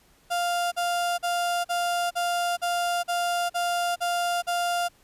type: tone bursts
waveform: 35% pulse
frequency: 699 Hz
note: F5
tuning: 1 cent sharp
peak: -22 dBFS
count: 10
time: 0.3-4.887 s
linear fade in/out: 20 ms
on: 420 ms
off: 43 ms
effects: pink hiss -60 dBFS RMS until 5.03 s + resampled to 32000 Hz